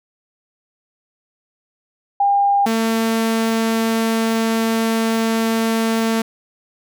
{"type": "tone pair in turn", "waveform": ["sine", "sawtooth"], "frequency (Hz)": [803, 225.3], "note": ["G5", "A3"], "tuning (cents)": [41, 41], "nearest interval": "octave + minor seventh", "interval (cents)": 2200, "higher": "first", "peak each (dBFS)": -12, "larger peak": "neither", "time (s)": [[2.2, 2.66], [2.66, 6.22]], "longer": "second", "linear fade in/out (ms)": 5, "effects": []}